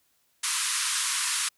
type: band-pass noise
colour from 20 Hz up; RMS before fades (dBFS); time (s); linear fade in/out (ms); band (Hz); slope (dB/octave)
white; -28; 0.43-1.49; 10; 970 to 11000; 96
effects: white hiss -69 dBFS RMS until 1.57 s